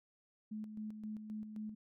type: tone with tremolo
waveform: sine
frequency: 214.5 Hz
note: A3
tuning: 44 cents flat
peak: -40 dBFS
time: 0.51-1.75 s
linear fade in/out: 10 ms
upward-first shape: square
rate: 3.8 Hz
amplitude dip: 50%
effects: none